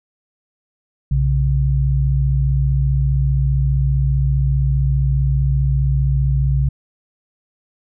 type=tone pair together; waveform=sine; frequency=61.51 / 136.7 Hz; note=B1 / C#3; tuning=-6 / -24 cents; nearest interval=octave + major second; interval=1382 cents; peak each=-16 dBFS; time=1.11-6.69 s; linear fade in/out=5 ms; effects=none